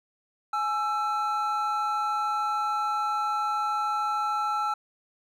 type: tone pair together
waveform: triangle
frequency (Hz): 840 / 1333.4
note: G#5 / E6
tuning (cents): +19 / +19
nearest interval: minor sixth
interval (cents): 800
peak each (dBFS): -27 / -25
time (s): 0.53-4.74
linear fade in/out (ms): 5
effects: none